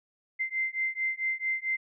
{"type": "beating tone pair", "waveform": "sine", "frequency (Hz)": [2079, 2083.5], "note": ["C7", "C7"], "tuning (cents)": [-12, -8], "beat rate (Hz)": 4.5, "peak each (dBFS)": -31, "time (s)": [0.39, 1.77], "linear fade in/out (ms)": 20, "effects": []}